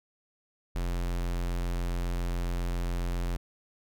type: tone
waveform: square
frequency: 43.65 Hz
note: F1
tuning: in tune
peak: -29 dBFS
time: 0.75-3.37 s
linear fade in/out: 10 ms
effects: none